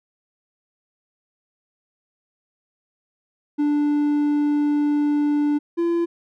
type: tone pair in turn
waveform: triangle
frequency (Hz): 293.7 / 340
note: D4 / F4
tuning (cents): 0 / -46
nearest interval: minor third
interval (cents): 254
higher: second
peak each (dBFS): -15 / -16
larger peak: first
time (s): 3.58-5.59 / 5.77-6.06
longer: first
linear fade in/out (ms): 20
effects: none